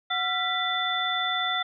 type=tone cluster; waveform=sine; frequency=736 / 1363 / 1975 / 3520 Hz; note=F#5 / F6 / B6 / A7; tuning=-9 / -43 / 0 / 0 cents; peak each=-31 / -30 / -31 / -28 dBFS; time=0.1-1.63 s; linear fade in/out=10 ms; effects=none